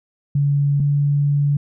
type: tone pair in turn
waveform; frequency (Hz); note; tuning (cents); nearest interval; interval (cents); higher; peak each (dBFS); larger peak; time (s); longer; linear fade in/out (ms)
sine; 142.5 / 143.66; C#3 / D3; +48 / -38; unison; 14; second; -14; neither; 0.35-0.8 / 0.8-1.57; second; 5
effects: none